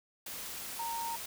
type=tone in noise; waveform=sine; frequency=925 Hz; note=A#5; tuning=14 cents flat; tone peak=-35 dBFS; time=0.79-1.16 s; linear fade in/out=5 ms; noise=white; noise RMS=-42 dBFS; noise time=0.26-1.26 s; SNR=+4 dB; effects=none